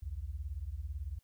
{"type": "beating tone pair", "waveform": "sine", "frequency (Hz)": [61.74, 79.74], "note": ["B1", "D#2"], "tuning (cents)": [0, 43], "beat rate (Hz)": 18, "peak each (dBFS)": [-40, -40], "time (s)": [0.02, 1.19], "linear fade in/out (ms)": 10, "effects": ["white hiss -75 dBFS RMS until 1.23 s"]}